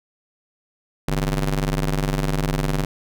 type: ring-modulated tone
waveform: sawtooth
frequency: 97.6 Hz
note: G2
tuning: 7 cents flat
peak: -13 dBFS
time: 1.08-2.85 s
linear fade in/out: 5 ms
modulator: 58.7 Hz
effects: none